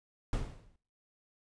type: noise with exponential decay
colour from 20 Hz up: brown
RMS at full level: -29 dBFS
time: 0.33-0.76 s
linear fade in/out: 1 ms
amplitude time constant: 92 ms
effects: noise-tail reverb RT60 0.6 s tail -26 dB re dry + resampled to 22050 Hz